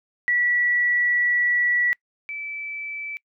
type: tone pair in turn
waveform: sine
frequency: 1946 / 2314 Hz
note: B6 / D7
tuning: -26 / -26 cents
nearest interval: minor third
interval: 300 cents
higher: second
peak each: -18 / -29 dBFS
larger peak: first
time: 0.28-1.93 / 2.29-3.17 s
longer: first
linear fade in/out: 0 ms
effects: noise-tail reverb RT60 0.1 s tail -25 dB re dry